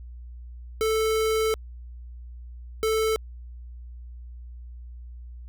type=tone bursts at uneven times; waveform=square; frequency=440 Hz; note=A4; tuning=in tune; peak=-22 dBFS; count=2; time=0.81-1.54 / 2.83-3.16 s; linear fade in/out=0 ms; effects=added 60 Hz sine -38 dBFS peak until 5.48 s